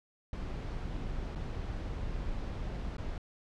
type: noise with dropouts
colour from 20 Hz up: brown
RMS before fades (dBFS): -37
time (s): 0.33-3.18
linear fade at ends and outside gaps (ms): 2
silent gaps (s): 1.351-1.357 / 2.968-2.981
effects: low-pass 5000 Hz 12 dB/octave